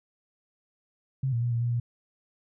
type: tone with pitch steps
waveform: sine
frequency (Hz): 133 / 117.4 / 120.5 / 117.1 / 119.9 / 119.1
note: C3 / A#2 / B2 / A#2 / A#2 / A#2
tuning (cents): +29 / +13 / -42 / +8 / +49 / +38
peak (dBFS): -24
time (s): 1.23-1.8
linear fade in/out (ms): 5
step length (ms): 95
effects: none